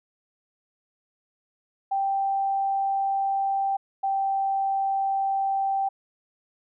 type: tone pair in turn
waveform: sine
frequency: 784 / 781.2 Hz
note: G5 / G5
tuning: 0 / -6 cents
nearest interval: unison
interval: 6 cents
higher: first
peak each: -22 dBFS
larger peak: neither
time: 1.91-3.77 / 4.03-5.89 s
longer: neither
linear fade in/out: 10 ms
effects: none